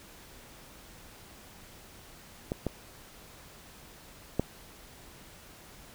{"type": "clicks", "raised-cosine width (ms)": 2, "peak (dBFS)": [-17, -16, -12], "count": 3, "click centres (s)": [2.519, 2.667, 4.396], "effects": ["pink hiss -52 dBFS RMS until 5.94 s"]}